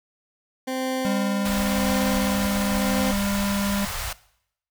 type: tone with tremolo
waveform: 20% pulse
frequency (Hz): 260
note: C4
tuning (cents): -11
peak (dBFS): -19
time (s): 0.67-3.12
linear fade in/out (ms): 10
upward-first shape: sine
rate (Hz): 0.93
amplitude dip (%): 55
type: tone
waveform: square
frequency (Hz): 200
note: G3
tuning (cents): +35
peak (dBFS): -24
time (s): 1.05-3.85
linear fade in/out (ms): 0
type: band-stop noise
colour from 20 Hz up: pink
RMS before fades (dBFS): -30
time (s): 1.45-4.13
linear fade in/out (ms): 5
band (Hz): 110 to 620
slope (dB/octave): 24
effects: noise-tail reverb RT60 0.7 s tail -19 dB re dry